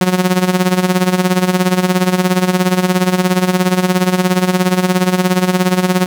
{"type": "tone with tremolo", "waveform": "sawtooth", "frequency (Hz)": 182.8, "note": "F#3", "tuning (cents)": -21, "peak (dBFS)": -4, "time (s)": [0.01, 6.06], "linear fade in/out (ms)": 0, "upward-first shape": "sine", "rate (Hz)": 17, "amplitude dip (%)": 75, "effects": ["7-bit"]}